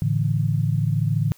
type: chord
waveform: sine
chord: A suspended fourth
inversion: none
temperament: equal with one note detuned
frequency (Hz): 110 / 143.98 / 164.81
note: A2 / D3 / E3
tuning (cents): 0 / -34 / 0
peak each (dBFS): -22 / -22 / -25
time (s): 0.02-1.32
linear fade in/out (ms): 0
effects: white hiss -55 dBFS RMS until 1.37 s